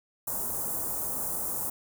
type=band-stop noise; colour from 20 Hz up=white; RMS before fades=-32 dBFS; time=0.27-1.7 s; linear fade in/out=5 ms; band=1100 to 8200 Hz; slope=24 dB/octave; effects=none